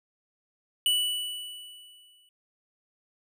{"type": "tone with exponential decay", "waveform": "square", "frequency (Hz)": 2960, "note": "F#7", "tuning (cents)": 0, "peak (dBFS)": -21, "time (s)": [0.86, 2.29], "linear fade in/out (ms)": 1, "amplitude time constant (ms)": 310, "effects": []}